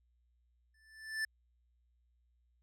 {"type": "tone with exponential growth", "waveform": "square", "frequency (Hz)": 1760, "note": "A6", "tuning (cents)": 0, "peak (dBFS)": -32, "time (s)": [0.74, 1.25], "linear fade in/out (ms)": 5, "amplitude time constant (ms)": 110, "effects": ["added 60 Hz sine -70 dBFS peak until 2.62 s", "low-pass 10000 Hz 12 dB/octave"]}